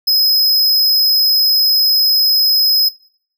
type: tone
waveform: square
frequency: 5090 Hz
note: D#8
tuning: 39 cents sharp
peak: -10 dBFS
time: 0.07-2.89 s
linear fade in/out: 10 ms
effects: noise-tail reverb RT60 0.6 s tail -21 dB re dry